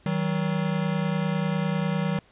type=tone pair together; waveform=square; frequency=158.51 / 188.5 Hz; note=D#3 / F#3; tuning=+32 / +32 cents; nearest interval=minor third; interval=300 cents; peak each=-27 dBFS; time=0.06-2.19 s; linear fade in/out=2 ms; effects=pink hiss -58 dBFS RMS until 2.31 s + resampled to 8000 Hz